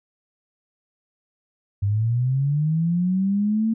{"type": "linear sweep", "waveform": "sine", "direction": "up", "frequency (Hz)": [97.6, 226.7], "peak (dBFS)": -18, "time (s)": [1.82, 3.74], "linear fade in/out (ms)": 10, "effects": []}